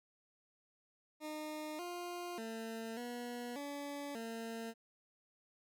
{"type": "tone with pitch steps", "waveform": "20% pulse", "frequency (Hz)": [306.2, 351.7, 225.1, 241.9, 285.7, 227.6], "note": ["D#4", "F4", "A3", "B3", "D4", "A#3"], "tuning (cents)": [-28, 12, 40, -36, -48, -41], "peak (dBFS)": -37, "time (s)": [1.2, 4.74], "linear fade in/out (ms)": 50, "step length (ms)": 590, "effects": []}